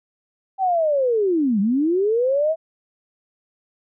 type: linear two-way sweep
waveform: sine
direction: down then up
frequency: 784 to 190.3 to 657 Hz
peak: -16 dBFS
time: 0.58-2.56 s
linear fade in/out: 50 ms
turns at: 1.6 s
effects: none